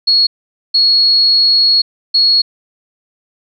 sine tone bursts at uneven times, 4331 Hz, C#8, 41 cents flat, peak -7 dBFS, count 3, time 0.07-0.27 / 0.74-1.82 / 2.14-2.42 s, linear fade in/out 10 ms, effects none

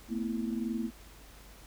sine chord, A suspended second, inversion none, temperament equal with one note detuned, 224.8 / 246.9 / 329.6 Hz, A3 / B3 / E4, +37 / 0 / 0 cents, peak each -33 / -36 / -38 dBFS, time 0.08-0.91 s, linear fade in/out 50 ms, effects added 50 Hz sine -53 dBFS peak until 1.66 s + pink hiss -55 dBFS RMS until 1.66 s

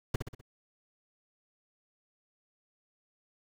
brown noise with echo, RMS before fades -27 dBFS, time 0.14-0.16 s, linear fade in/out 5 ms, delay 63 ms, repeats 4, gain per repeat -6 dB, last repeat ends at 0.412 s, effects none

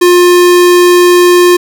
square tone, 354.6 Hz, F4, 26 cents sharp, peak -3 dBFS, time 0.01-1.57 s, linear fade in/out 10 ms, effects none

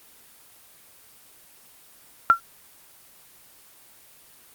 sine tone with exponential decay, 1362 Hz, F6, 44 cents flat, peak -7 dBFS, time 2.3-2.4 s, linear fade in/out 0 ms, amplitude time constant 21 ms, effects white hiss -52 dBFS RMS until 4.54 s + Opus 24 kbps

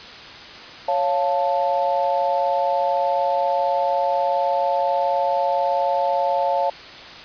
sine chord, Db augmented, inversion none, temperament equal, 554.4 / 698.5 / 880 Hz, Db5 / F5 / A5, 0 / 0 / 0 cents, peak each -22 dBFS, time 0.88-6.7 s, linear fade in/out 5 ms, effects white hiss -38 dBFS RMS until 7.24 s + resampled to 11025 Hz

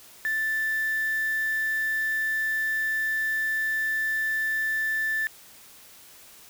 sine tone with quantisation, 1760 Hz, A6, in tune, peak -24 dBFS, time 0.25-5.27 s, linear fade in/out 0 ms, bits 6, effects white hiss -50 dBFS RMS until 6.49 s

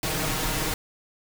pink noise with comb filter, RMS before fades -27 dBFS, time 0.03-0.74 s, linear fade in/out 2 ms, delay 6.4 ms, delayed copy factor +0.75, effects none

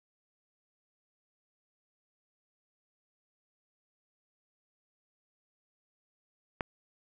click, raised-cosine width 0.5 ms, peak -16 dBFS, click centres 6.608 s, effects none

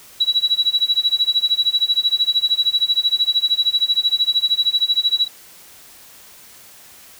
sine tone with tremolo, 3908 Hz, B7, 19 cents flat, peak -11 dBFS, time 0.2-5.28 s, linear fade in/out 10 ms, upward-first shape sine, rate 13 Hz, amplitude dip 95%, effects white hiss -44 dBFS RMS until 7.19 s

